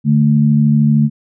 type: tone pair together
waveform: sine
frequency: 146.83 / 220 Hz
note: D3 / A3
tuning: 0 / 0 cents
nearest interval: perfect fifth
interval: 700 cents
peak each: -11 dBFS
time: 0.04-1.1 s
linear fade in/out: 50 ms
effects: none